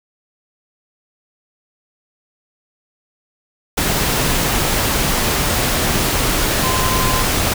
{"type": "tone in noise", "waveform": "sine", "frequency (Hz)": 1032, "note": "C6", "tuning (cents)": -24, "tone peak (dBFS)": -21, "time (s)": [6.63, 7.23], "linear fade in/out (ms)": 10, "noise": "pink", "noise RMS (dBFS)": -17, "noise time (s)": [3.77, 7.54], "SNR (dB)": -7, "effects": []}